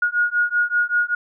sine beating tone pair, 1438 / 1443.2 Hz, F#6 / F#6, -50 / -44 cents, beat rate 5.2 Hz, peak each -20 dBFS, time 0.02-1.15 s, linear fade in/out 5 ms, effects none

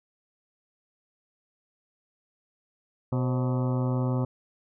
harmonic tone with a mistuned harmonic, 125.9 Hz, B2, 34 cents sharp, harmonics 1 / 2 / 3 / 4 / 5 / 6 / 7 / 8 / 9 / 10, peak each -25 / -30 / -37 / -36 / -42 / -45 / -42 / -45 / -44 / -48 dBFS, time 3.12-4.25 s, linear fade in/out 5 ms, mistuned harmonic 4, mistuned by +73 cents, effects none

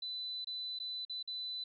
sine tone with dropouts, 4000 Hz, B7, 21 cents sharp, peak -38 dBFS, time 0.02-1.64 s, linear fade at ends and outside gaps 5 ms, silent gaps 0.446-0.47 / 0.789-0.799 / 1.051-1.096 / 1.228-1.275 s, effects none

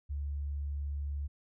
sine tone, 71.6 Hz, D2, 43 cents flat, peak -33 dBFS, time 0.09-1.28 s, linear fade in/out 20 ms, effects none

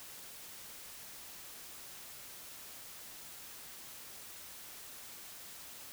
silence, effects white hiss -50 dBFS RMS until 5.92 s

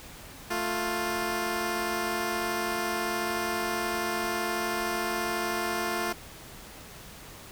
10% pulse tone pair together, 221 / 350.8 Hz, A3 / F4, +8 / +8 cents, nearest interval minor sixth, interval 800 cents, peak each -25 / -21 dBFS, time 0.5-6.13 s, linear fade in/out 10 ms, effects pink hiss -46 dBFS RMS until 7.51 s

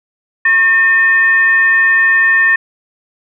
sine tone with frequency modulation, 1808 Hz, A6, 47 cents sharp, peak -7 dBFS, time 0.45-2.56 s, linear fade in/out 5 ms, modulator 713 Hz, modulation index 0.34, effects none

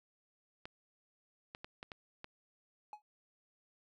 clicks, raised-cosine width 0.3 ms, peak -29 dBFS, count 6, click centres 0.655 / 1.549 / 1.645 / 1.829 / 1.918 / 2.244 s
triangle tone with exponential decay, 843 Hz, G#5, 26 cents sharp, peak -39 dBFS, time 2.93-3.02 s, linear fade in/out 1 ms, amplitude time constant 19 ms
effects none

